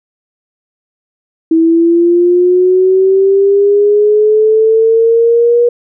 sine linear sweep, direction up, 323.4 to 480.5 Hz, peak -5 dBFS, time 1.51-5.69 s, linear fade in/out 5 ms, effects none

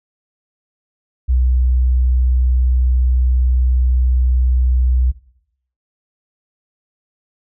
sine tone, 62.7 Hz, B1, 27 cents sharp, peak -11 dBFS, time 1.28-5.12 s, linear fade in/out 20 ms, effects noise-tail reverb RT60 0.7 s tail -18 dB re dry

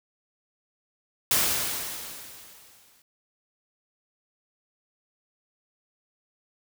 white noise with exponential decay, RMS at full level -21 dBFS, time 1.31-3.02 s, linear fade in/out 2 ms, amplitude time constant 370 ms, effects none

